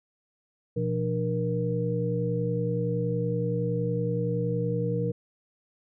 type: tone cluster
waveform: sine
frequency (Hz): 121.8 / 172.5 / 298.9 / 472.5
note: B2 / F3 / D4 / A#4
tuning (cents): -24 / -21 / +31 / +23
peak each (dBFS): -29 / -30 / -37 / -29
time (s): 0.76-5.12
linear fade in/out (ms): 10
effects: none